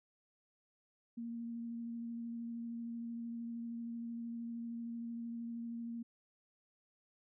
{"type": "tone with vibrato", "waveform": "sine", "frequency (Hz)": 233.1, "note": "A#3", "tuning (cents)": 0, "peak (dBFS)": -40, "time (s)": [1.17, 6.03], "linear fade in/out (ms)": 10, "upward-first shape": "sine", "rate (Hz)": 13, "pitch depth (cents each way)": 12, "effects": []}